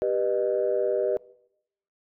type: chord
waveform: sine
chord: G augmented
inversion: none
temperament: just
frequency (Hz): 392 / 490 / 612.5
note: G4 / B4 / D#5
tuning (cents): 0 / -14 / -27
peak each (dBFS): -26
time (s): 0.02-1.17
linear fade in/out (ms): 0
effects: noise-tail reverb RT60 0.8 s tail -22 dB re dry + tanh soft clip ceiling -14 dBFS